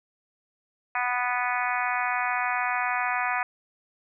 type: harmonic tone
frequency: 246.9 Hz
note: B3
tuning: in tune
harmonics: 3 / 4 / 5 / 6 / 7 / 8 / 9 / 10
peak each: -30 / -31 / -32 / -33 / -33 / -34 / -35 / -35 dBFS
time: 0.95-3.43 s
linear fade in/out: 2 ms
effects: none